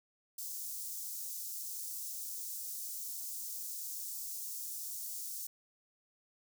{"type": "high-pass noise", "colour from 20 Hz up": "white", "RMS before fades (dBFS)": -42, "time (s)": [0.38, 5.47], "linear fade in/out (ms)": 5, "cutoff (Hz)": 5600, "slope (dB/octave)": 24, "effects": []}